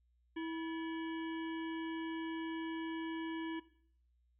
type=harmonic tone with a mistuned harmonic; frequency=325.2 Hz; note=E4; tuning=23 cents flat; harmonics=1 / 3 / 5 / 7 / 9 / 10; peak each=-38 / -50 / -49 / -55 / -56 / -59 dBFS; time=0.36-3.6 s; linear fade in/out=10 ms; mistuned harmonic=5; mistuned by=+94 cents; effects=noise-tail reverb RT60 0.6 s tail -17 dB re dry + added 60 Hz sine -70 dBFS peak until 4.39 s